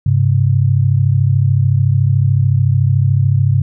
sine tone pair together, 100.7 / 134.42 Hz, G2 / C3, +47 / +47 cents, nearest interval perfect fourth, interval 500 cents, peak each -12 dBFS, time 0.06-3.62 s, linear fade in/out 5 ms, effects none

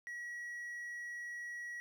triangle tone, 1919 Hz, A#6, 50 cents sharp, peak -40 dBFS, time 0.07-1.8 s, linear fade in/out 0 ms, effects none

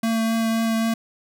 square tone with vibrato, 225.7 Hz, A3, 44 cents sharp, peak -20 dBFS, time 0.03-0.94 s, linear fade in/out 5 ms, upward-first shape triangle, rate 3.8 Hz, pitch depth 12 cents each way, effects none

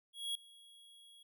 square tone with ADSR envelope, 3318 Hz, G#7, 2 cents flat, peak -35 dBFS, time 0.13-1.23 s, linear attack 220 ms, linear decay 4 ms, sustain -23 dB, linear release 6 ms, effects none

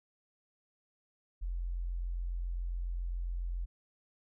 sine tone, 43.65 Hz, F1, in tune, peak -33 dBFS, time 1.41-3.66 s, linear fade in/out 20 ms, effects none

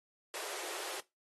pink high-pass noise, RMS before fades -42 dBFS, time 0.34-1 s, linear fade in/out 0 ms, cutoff 340 Hz, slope 96 dB/octave, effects noise-tail reverb RT60 0.2 s tail -19 dB re dry + AAC 32 kbps

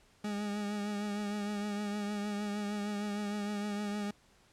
40% pulse tone with vibrato, 206.2 Hz, G#3, 12 cents flat, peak -33 dBFS, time 0.24-4.11 s, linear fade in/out 5 ms, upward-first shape triangle, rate 6.5 Hz, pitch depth 38 cents each way, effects pink hiss -65 dBFS RMS until 4.52 s + low-pass 9000 Hz 12 dB/octave

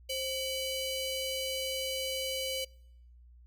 sawtooth ring-modulated tone, 1758 Hz, A6, 2 cents flat, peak -26 dBFS, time 0.09-2.65 s, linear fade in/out 10 ms, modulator 1230 Hz, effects noise-tail reverb RT60 0.8 s tail -26 dB re dry + added 60 Hz sine -53 dBFS peak until 3.46 s

